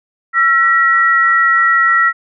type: tone pair together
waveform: sine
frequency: 1348.4 / 1911 Hz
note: E6 / A#6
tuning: +39 / +43 cents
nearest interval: tritone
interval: 604 cents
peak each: -11 dBFS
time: 0.33-2.13 s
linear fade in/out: 50 ms
effects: none